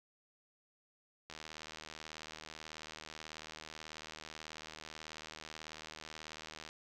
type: click train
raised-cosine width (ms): 0.2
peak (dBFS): -29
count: 423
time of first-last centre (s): 1.3-6.69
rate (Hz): 78.3
effects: none